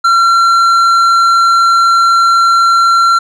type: tone with tanh clipping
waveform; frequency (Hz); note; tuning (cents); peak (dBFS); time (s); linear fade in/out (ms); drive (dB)
sine; 1364; F6; -41; -7; 0.04-3.19; 10; 9
effects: none